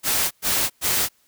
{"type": "noise bursts", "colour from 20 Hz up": "white", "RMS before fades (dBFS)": -21, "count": 3, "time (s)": [0.03, 1.09], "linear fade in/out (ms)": 50, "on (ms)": 280, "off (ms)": 110, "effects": ["white hiss -62 dBFS RMS until 1.27 s"]}